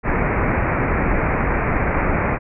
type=low-pass noise; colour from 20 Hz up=pink; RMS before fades=-19 dBFS; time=0.03-2.39 s; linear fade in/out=50 ms; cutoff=2400 Hz; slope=96 dB/octave; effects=none